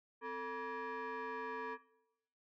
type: tone with frequency modulation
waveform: sine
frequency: 259.3 Hz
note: C4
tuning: 15 cents flat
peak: -38 dBFS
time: 0.21-1.78 s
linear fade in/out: 50 ms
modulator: 706 Hz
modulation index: 2
effects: noise-tail reverb RT60 0.8 s tail -19 dB re dry + tanh soft clip ceiling -37 dBFS

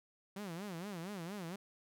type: tone with vibrato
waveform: sawtooth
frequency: 185 Hz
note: F#3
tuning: in tune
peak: -38 dBFS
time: 0.36-1.56 s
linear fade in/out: 5 ms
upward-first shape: sine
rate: 4.3 Hz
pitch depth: 220 cents each way
effects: none

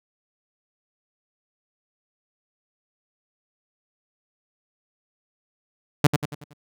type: tone with echo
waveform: sawtooth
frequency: 146.83 Hz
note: D3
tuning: in tune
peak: -7 dBFS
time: 6.04-6.07 s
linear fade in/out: 5 ms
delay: 93 ms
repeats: 5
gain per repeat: -7 dB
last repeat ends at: 6.535 s
effects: none

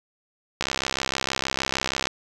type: click train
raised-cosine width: 0.2 ms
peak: -6 dBFS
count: 98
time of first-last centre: 0.61-2.071 s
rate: 66.4 Hz
effects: none

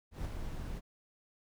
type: noise with ADSR envelope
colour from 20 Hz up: brown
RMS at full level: -36 dBFS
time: 0.11-0.81 s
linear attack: 140 ms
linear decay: 13 ms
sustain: -4 dB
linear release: 38 ms
effects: none

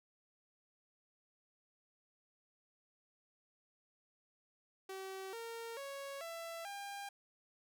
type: tone with pitch steps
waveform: sawtooth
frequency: 382.9 / 460.6 / 554.2 / 666.7 / 802 Hz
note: G4 / A#4 / C#5 / E5 / G5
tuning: -41 / -21 / -1 / +19 / +39 cents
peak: -40 dBFS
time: 4.89-7.09 s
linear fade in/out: 5 ms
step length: 440 ms
effects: none

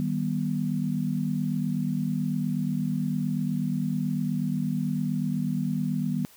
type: chord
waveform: sine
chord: Eb augmented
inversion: none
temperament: just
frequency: 155.56 / 194.45 / 243.1 Hz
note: Eb3 / G3 / B3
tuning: 0 / -14 / -27 cents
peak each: -29 dBFS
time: 0-6.25 s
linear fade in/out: 0 ms
effects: white hiss -54 dBFS RMS until 6.36 s

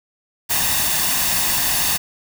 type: noise with comb filter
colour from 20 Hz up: white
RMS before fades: -19 dBFS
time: 0.49-1.98 s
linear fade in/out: 20 ms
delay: 1.1 ms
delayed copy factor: +0.55
effects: none

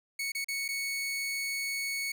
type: tone with dropouts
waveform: sawtooth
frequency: 2217 Hz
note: C#7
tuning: in tune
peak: -28 dBFS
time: 0.19-2.12 s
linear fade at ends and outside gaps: 5 ms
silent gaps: 0.32-0.349 / 0.445-0.484 / 0.681-0.687 s
effects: none

